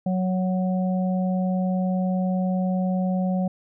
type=harmonic tone; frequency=185 Hz; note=F#3; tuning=in tune; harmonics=1 / 3 / 4; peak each=-21 / -31 / -33 dBFS; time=0.06-3.48 s; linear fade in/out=5 ms; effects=none